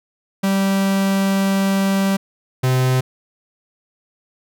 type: tone pair in turn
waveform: 45% pulse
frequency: 194.8 / 128.73 Hz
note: G3 / C3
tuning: -11 / -28 cents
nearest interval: perfect fifth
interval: 717 cents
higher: first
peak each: -15 / -14 dBFS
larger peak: second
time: 0.43-2.17 / 2.63-3.01 s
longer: first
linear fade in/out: 10 ms
effects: none